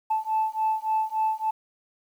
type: beating tone pair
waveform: sine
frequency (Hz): 873 / 876.5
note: A5 / A5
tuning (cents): -14 / -7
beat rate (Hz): 3.5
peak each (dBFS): -25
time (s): 0.1-1.51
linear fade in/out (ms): 10
effects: tanh soft clip ceiling -17 dBFS + 9-bit